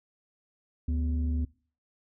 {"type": "tone pair together", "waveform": "sine", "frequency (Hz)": [73.45, 247.7], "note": ["D2", "B3"], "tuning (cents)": [1, 5], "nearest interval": "octave + major sixth", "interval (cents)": 2104, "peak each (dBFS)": [-25, -33], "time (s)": [0.88, 1.45], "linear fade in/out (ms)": 5, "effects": ["noise-tail reverb RT60 0.4 s tail -22 dB re dry", "tanh soft clip ceiling -21 dBFS"]}